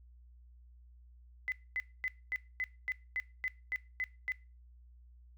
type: tone bursts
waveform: sine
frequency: 2020 Hz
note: B6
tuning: 39 cents sharp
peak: -32 dBFS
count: 11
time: 1.48-4.32 s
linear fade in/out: 0 ms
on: 40 ms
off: 240 ms
effects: noise-tail reverb RT60 0.3 s tail -19 dB re dry + added 60 Hz sine -55 dBFS peak until 5.37 s